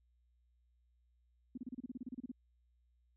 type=tone bursts; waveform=sine; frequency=250 Hz; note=B3; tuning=21 cents sharp; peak=-40 dBFS; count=14; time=1.55-2.317 s; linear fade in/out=5 ms; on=26 ms; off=31 ms; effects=added 60 Hz sine -70 dBFS peak until 3.16 s